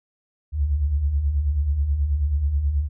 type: beating tone pair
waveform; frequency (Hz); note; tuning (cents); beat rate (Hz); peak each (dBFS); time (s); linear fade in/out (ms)
sine; 64.5 / 73.8; C2 / D2; -24 / +9; 9.3; -28 / -19; 0.52-2.89; 50
effects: none